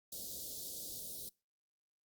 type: band-stop noise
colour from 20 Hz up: white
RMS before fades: -45 dBFS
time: 0.12-1.29 s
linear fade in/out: 5 ms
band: 630 to 3600 Hz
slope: 48 dB/octave
effects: noise-tail reverb RT60 0.3 s tail -25 dB re dry + Opus 48 kbps